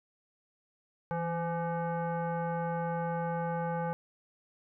sine tone with frequency modulation, 165.3 Hz, E3, 5 cents sharp, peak -30 dBFS, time 1.11-3.93 s, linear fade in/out 0 ms, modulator 677 Hz, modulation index 1.3, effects none

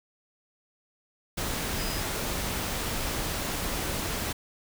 sine tone in noise, 4978 Hz, D#8, in tune, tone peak -39 dBFS, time 1.78-2.01 s, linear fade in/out 10 ms, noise pink, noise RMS -31 dBFS, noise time 1.37-4.33 s, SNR -11 dB, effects none

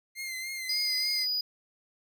sawtooth tone with vibrato, 2093 Hz, C7, in tune, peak -31 dBFS, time 0.15-1.27 s, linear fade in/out 50 ms, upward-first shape triangle, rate 3.4 Hz, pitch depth 48 cents each way
triangle tone, 4931 Hz, D#8, 16 cents flat, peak -26 dBFS, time 0.69-1.41 s, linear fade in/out 5 ms
effects none

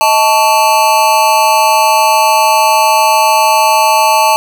square tone with amplitude modulation, 880 Hz, A5, in tune, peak -3 dBFS, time 0.01-4.36 s, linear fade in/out 0 ms, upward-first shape sine, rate 247 Hz, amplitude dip 95%, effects none

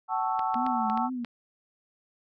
sine chord, F# minor seventh, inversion none, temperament equal with one note detuned, 754.2 / 880 / 1108.7 / 1318.5 Hz, F#5 / A5 / C#6 / E6, +33 / 0 / 0 / 0 cents, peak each -30 / -29 / -34 / -33 dBFS, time 0.08-1.1 s, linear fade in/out 50 ms
clicks, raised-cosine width 0.3 ms, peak -23 dBFS, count 6, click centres 0.393 / 0.543 / 0.665 / 0.899 / 0.975 / 1.247 s
sine tone with vibrato, 235.2 Hz, A#3, 16 cents sharp, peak -30 dBFS, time 0.55-1.25 s, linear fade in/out 10 ms, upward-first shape triangle, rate 2.2 Hz, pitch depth 170 cents each way
effects none

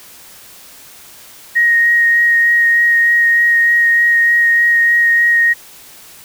sine tone with vibrato, 1875 Hz, A#6, 10 cents sharp, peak -8 dBFS, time 1.55-5.54 s, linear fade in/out 20 ms, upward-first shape sine, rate 3.3 Hz, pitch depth 11 cents each way, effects white hiss -39 dBFS RMS until 6.24 s

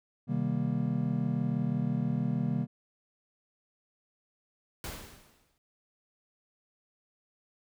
triangle chord, C minor seventh, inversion none, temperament just, 130.81 / 156.98 / 196.22 / 235.5 Hz, C3 / Eb3 / G3 / Bb3, 0 / +16 / +2 / +18 cents, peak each -31 / -31 / -32 / -31 dBFS, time 0.27-2.67 s, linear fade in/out 50 ms
pink noise with exponential decay, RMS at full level -37 dBFS, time 4.84-5.58 s, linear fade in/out 1 ms, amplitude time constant 160 ms
effects none

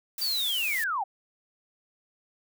blue noise, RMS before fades -35 dBFS, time 0.18-0.84 s, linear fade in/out 2 ms
sine linear sweep, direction down, 4706 to 724 Hz, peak -26 dBFS, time 0.21-1.04 s, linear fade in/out 10 ms
effects none

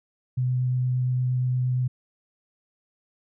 sine tone with vibrato, 126.4 Hz, B2, 41 cents sharp, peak -21 dBFS, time 0.37-1.88 s, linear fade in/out 10 ms, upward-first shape sine, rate 8.6 Hz, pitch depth 8 cents each way, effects none

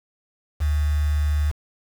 sine tone with quantisation, 74.3 Hz, D2, 21 cents sharp, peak -18 dBFS, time 0.6-1.52 s, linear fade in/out 20 ms, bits 6, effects none

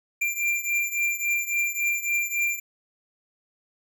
square beating tone pair, 2374 / 2377.6 Hz, D7 / D7, +18 / +21 cents, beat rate 3.6 Hz, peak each -26 / -29 dBFS, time 0.21-2.6 s, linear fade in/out 10 ms, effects none

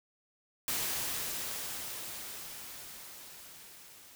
white noise with level ramp, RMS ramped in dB -33 to -55 dBFS, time 0.68-4.15 s, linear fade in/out 0 ms, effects none

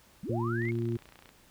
sine linear sweep, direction up, 146.83 to 2217 Hz, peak -35 dBFS, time 0.23-0.71 s, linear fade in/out 5 ms
harmonic tone, 116.54 Hz, A#2, in tune, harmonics 1 / 2 / 3, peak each -31 / -35 / -33 dBFS, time 0.29-0.97 s, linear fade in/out 5 ms
click train, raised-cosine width 0.3 ms, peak -35 dBFS, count 21, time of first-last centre 0.62-1.291 s, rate 29.8 Hz
effects pink hiss -60 dBFS RMS until 1.5 s

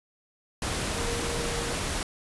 sine tone in noise, 469.4 Hz, A#4, 12 cents sharp, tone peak -34 dBFS, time 0.96-1.73 s, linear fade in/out 2 ms, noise pink, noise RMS -30 dBFS, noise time 0.62-2.03 s, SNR -7 dB, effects resampled to 24000 Hz

